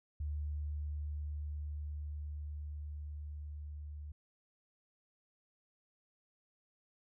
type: tone with level ramp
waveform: sine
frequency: 74.3 Hz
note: D2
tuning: 21 cents sharp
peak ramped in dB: -35 to -43 dBFS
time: 0.2-4.12 s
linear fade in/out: 5 ms
effects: none